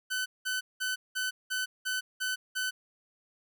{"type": "tone bursts", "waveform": "sawtooth", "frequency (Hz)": 1511, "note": "F#6", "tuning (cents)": 36, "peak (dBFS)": -26, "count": 8, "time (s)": [0.1, 2.71], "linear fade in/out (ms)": 20, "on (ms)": 160, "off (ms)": 190, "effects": []}